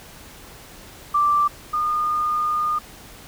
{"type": "tone pair in turn", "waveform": "sine", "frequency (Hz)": [1174.7, 1219.3], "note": ["D6", "D#6"], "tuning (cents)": [0, -35], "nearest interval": "minor second", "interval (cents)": 65, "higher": "second", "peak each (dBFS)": [-15, -19], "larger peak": "first", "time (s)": [[1.14, 1.48], [1.73, 2.79]], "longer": "second", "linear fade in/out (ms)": 10, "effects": ["pink hiss -43 dBFS RMS until 3.27 s"]}